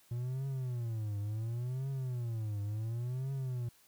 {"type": "tone with vibrato", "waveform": "triangle", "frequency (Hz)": 117.8, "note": "A#2", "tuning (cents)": 19, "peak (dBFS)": -32, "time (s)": [0.11, 3.69], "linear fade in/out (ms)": 5, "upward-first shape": "triangle", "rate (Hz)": 0.7, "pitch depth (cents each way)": 270, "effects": ["white hiss -65 dBFS RMS until 3.87 s"]}